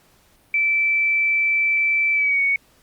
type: tone with pitch glide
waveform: sine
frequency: 2325 to 2229 Hz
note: D7 to C#7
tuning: -18 to +9 cents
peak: -16 dBFS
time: 0.54-2.56 s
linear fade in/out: 2 ms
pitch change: -73 cents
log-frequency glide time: 2.13-2.41 s
effects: pink hiss -57 dBFS RMS until 2.82 s + Opus 48 kbps